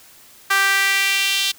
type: tone with high-pass filter sweep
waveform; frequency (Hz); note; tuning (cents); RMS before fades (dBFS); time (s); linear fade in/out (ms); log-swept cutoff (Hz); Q
sawtooth; 392; G4; 0; -18; 0.5-1.52; 10; 1400 to 3400; 2.6
effects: white hiss -47 dBFS RMS until 1.58 s